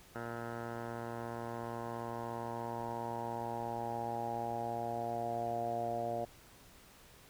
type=tone with low-pass filter sweep; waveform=10% pulse; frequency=117.1 Hz; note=A#2; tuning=8 cents sharp; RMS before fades=-39 dBFS; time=0.15-6.25 s; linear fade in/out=5 ms; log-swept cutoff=1300 to 660 Hz; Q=7.2; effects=pink hiss -59 dBFS RMS until 7.29 s